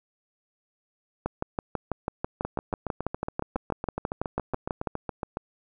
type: two click trains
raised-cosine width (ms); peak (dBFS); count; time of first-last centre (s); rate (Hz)
1; -13 / -16; 23 / 22; 1.26-4.872 / 2.45-5.371; 6.09 / 7.19
effects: none